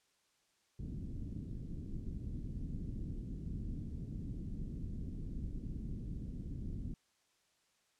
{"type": "low-pass noise", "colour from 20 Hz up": "pink", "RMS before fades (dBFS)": -42, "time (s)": [0.79, 6.94], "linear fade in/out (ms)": 2, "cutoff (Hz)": 270, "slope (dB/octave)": 24, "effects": ["white hiss -75 dBFS RMS until 7.99 s", "low-pass 8000 Hz 12 dB/octave"]}